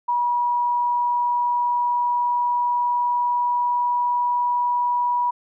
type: tone with pitch glide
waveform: sine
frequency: 966 to 972.2 Hz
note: B5 to B5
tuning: -39 to -28 cents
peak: -18 dBFS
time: 0.08-5.31 s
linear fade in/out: 10 ms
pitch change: +11 cents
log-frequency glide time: 0.51-4.42 s
effects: none